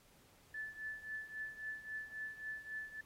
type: tone with tremolo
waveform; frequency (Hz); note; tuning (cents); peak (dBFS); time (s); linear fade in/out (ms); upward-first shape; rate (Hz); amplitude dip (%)
sine; 1745; A6; -15; -39; 0.54-3.01; 5; triangle; 3.7; 85
effects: pink hiss -67 dBFS RMS until 3.05 s + AAC 48 kbps